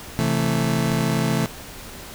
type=chord; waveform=35% pulse; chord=A minor; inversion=first; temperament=just; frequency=132 / 165 / 220 Hz; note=C3 / E3 / A3; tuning=+16 / +2 / 0 cents; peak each=-22 dBFS; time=0.19-1.46 s; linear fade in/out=0 ms; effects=pink hiss -38 dBFS RMS until 2.14 s